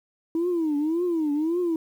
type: tone with vibrato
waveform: sine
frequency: 321.7 Hz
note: E4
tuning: 42 cents flat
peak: -20 dBFS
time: 0.35-1.76 s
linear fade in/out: 2 ms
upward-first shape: triangle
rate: 1.8 Hz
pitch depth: 210 cents each way
effects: tanh soft clip ceiling -19 dBFS + 9-bit